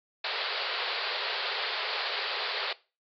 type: band-pass noise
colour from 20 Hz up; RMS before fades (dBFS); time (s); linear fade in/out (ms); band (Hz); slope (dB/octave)
white; -32; 0.24-2.73; 5; 390 to 4700; 96
effects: noise-tail reverb RT60 0.3 s tail -19 dB re dry + MP3 64 kbps